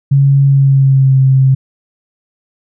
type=tone with pitch glide; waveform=sine; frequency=138.59 to 133.02 Hz; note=C#3 to C3; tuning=0 to +29 cents; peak=-5 dBFS; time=0.11-1.55 s; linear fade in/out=10 ms; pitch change=-71 cents; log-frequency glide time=0.45-1.18 s; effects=none